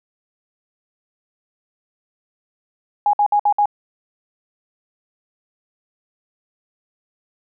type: tone bursts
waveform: sine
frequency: 826 Hz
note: G#5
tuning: 10 cents flat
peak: -12 dBFS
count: 5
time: 3.06-3.657 s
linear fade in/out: 2 ms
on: 73 ms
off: 58 ms
effects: none